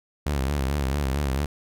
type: tone with vibrato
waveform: sawtooth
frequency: 69.4 Hz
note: C#2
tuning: 3 cents sharp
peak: -19 dBFS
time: 0.26-1.46 s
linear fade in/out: 5 ms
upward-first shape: sine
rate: 4.5 Hz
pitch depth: 110 cents each way
effects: none